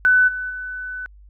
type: tone with level steps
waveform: sine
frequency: 1500 Hz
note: F#6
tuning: 23 cents sharp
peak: -11 / -24 / -27 dBFS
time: 0.05-1.06 s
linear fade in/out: 0 ms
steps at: 0.27 / 0.49 s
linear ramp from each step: 20 ms
effects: added 50 Hz sine -43 dBFS peak until 1.29 s